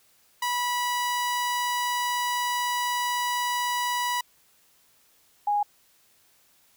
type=tone pair in turn; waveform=sawtooth / sine; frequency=978 / 824.4 Hz; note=B5 / G#5; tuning=-17 / -13 cents; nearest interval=minor third; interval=296 cents; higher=first; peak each=-21 dBFS; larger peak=neither; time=0.42-4.21 / 5.47-5.63 s; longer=first; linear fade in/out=5 ms; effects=white hiss -62 dBFS RMS until 6.76 s